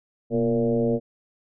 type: tone with frequency modulation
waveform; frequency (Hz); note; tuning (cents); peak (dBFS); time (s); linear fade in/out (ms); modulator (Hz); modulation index
sine; 350.4; F4; +6; -19; 0.3-1; 50; 112; 1.9
effects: none